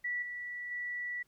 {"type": "tone with level steps", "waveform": "sine", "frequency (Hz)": 1950, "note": "B6", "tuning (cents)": -23, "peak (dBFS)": [-32, -38, -35], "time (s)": [0.04, 1.23], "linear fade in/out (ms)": 10, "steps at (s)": [0.22, 0.71], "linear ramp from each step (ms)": 5, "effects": ["pink hiss -72 dBFS RMS until 1.27 s"]}